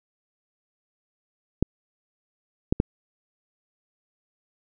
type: clicks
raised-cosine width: 3 ms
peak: -6 dBFS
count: 3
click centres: 1.626 / 2.725 / 2.801 s
effects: none